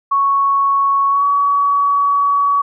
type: tone with pitch glide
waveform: sine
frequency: 1108.7 to 1132 Hz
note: C#6 to C#6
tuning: 0 to +36 cents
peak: -11 dBFS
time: 0.11-2.62 s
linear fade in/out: 10 ms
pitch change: +36 cents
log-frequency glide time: 1.09-1.24 s
effects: none